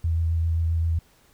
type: tone with vibrato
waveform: sine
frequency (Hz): 82.41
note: E2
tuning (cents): 0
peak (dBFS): -20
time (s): 0.04-0.99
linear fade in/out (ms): 5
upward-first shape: triangle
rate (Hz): 7.6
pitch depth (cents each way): 20
effects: pink hiss -59 dBFS RMS until 1.33 s